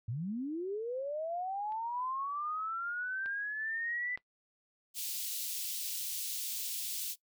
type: linear sweep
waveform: sine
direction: up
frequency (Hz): 103.83 to 2000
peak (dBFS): -34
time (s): 0.08-4.16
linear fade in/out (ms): 5
type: clicks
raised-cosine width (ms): 0.3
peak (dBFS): -42 / -33 / -32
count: 3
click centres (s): 1.722 / 3.26 / 4.175
type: high-pass noise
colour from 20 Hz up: white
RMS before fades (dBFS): -38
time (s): 4.94-7.16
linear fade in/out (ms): 50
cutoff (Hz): 3000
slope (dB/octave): 24
effects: noise-tail reverb RT60 0.1 s tail -19 dB re dry